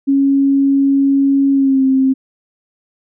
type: tone with pitch glide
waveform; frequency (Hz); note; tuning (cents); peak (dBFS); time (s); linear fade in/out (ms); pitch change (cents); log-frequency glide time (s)
sine; 275.6 to 265; C#4 to C4; -10 to +22; -9; 0.07-2.14; 20; -68; 1.52-1.84
effects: none